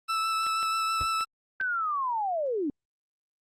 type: tone with vibrato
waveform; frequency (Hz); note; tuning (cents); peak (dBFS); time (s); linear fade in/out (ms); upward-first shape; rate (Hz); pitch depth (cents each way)
40% pulse; 1318.5; E6; 0; -25; 0.08-1.25; 20; sine; 6.2; 11
type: clicks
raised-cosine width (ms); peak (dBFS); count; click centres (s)
0.3; -25; 4; 0.466 / 0.629 / 1.209 / 1.612
type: noise with exponential decay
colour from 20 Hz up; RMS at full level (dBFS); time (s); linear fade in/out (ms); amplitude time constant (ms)
brown; -32; 1.01-1.1; 0; 18
type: linear sweep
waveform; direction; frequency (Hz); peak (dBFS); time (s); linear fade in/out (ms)
sine; down; 1568 to 266.3; -26; 1.6-2.7; 2
effects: low-pass 9000 Hz 12 dB/octave + Opus 32 kbps